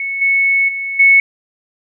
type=tone with level steps; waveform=sine; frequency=2206 Hz; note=C#7; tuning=9 cents flat; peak=-18 / -10 / -19 / -5 dBFS; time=0-1.2 s; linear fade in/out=2 ms; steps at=0.21 / 0.68 / 0.99 s; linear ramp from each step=10 ms; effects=none